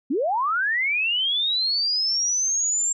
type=linear sweep; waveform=sine; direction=up; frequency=232.8 to 7459 Hz; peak=-20 dBFS; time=0.1-2.93 s; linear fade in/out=10 ms; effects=none